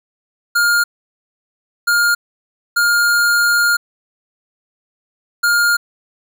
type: tone bursts at uneven times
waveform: square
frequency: 1413 Hz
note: F6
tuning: 20 cents sharp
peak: -12 dBFS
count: 4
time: 0.55-0.84 / 1.87-2.15 / 2.76-3.77 / 5.43-5.77 s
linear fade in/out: 10 ms
effects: 9-bit